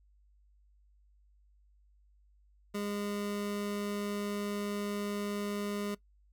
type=tone; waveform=25% pulse; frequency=204.7 Hz; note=G#3; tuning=25 cents flat; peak=-30 dBFS; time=2.74-5.95 s; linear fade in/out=10 ms; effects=noise-tail reverb RT60 0.1 s tail -19 dB re dry + added 50 Hz sine -62 dBFS peak until 6.32 s